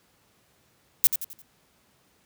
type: noise with echo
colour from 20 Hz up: violet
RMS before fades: -17 dBFS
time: 1.04-1.07 s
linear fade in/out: 0 ms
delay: 87 ms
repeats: 4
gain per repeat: -8 dB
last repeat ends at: 1.418 s
effects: pink hiss -64 dBFS RMS until 2.25 s + high-pass 80 Hz 12 dB/octave